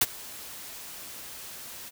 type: noise with ADSR envelope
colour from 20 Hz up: white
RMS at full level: -19 dBFS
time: 0.01-1.91 s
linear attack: 6 ms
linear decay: 36 ms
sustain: -23 dB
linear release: 33 ms
effects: none